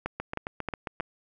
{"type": "two click trains", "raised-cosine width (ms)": 0.5, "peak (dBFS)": [-15, -17], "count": [4, 7], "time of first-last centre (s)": [[0.06, 1], [0.2, 1.006]], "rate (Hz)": [3.19, 7.44], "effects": []}